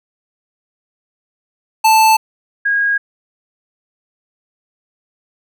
square / sine tone pair in turn, 880 / 1637.4 Hz, A5 / G#6, 0 / -25 cents, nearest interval major seventh, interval 1075 cents, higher second, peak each -8 / -12 dBFS, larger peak first, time 1.84-2.17 / 2.65-2.98 s, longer neither, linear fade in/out 10 ms, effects none

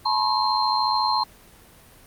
sine tone cluster, 858 / 980 / 1074 / 4170 Hz, A5 / B5 / C6 / C8, -44 / -14 / +45 / -7 cents, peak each -24 / -25 / -25 / -25 dBFS, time 0.05-1.24 s, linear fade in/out 10 ms, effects pink hiss -50 dBFS RMS until 2.06 s + Opus 32 kbps

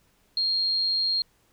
sine tone, 4232 Hz, C8, 19 cents sharp, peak -22 dBFS, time 0.37-1.22 s, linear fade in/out 2 ms, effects pink hiss -65 dBFS RMS until 1.52 s

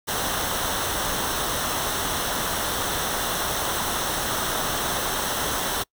pink noise with comb filter, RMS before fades -26 dBFS, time 0.07-5.84 s, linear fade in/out 20 ms, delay 0.42 ms, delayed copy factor -0.6, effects noise-tail reverb RT60 0.1 s tail -25 dB re dry

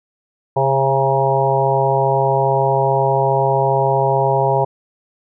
harmonic tone with a mistuned harmonic, 135.2 Hz, C#3, 43 cents flat, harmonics 1 / 3 / 4 / 5 / 6 / 7, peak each -20 / -20 / -20 / -20 / -20 / -20 dBFS, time 0.56-4.65 s, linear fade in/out 10 ms, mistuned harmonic 6, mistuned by +27 cents, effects none

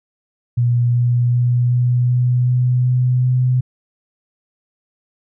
sine tone with pitch steps, 120.6 / 121.44 / 122.28 / 123.13 / 123.99 / 124.85 / 125.72 / 126.6 Hz, B2 / B2 / B2 / B2 / B2 / B2 / B2 / B2, -41 / -29 / -17 / -5 / +7 / +19 / +31 / +43 cents, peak -12 dBFS, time 0.57-3.61 s, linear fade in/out 10 ms, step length 380 ms, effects none

